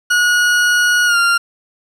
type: tone with pitch glide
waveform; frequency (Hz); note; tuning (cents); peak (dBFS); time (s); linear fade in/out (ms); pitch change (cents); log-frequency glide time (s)
40% pulse; 1452 to 1392.9; F#6 to F6; -33 to -5; -10; 0.1-1.38; 10; -72; 1.06-1.17
effects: low-pass 10000 Hz 12 dB/octave + 7-bit